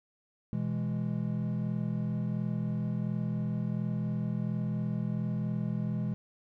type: chord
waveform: triangle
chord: E major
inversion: second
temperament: equal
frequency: 123.47 / 164.81 / 207.7 Hz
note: B2 / E3 / G#3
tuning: 0 / 0 / 0 cents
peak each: -32 dBFS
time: 0.53-6.14 s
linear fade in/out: 0 ms
effects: none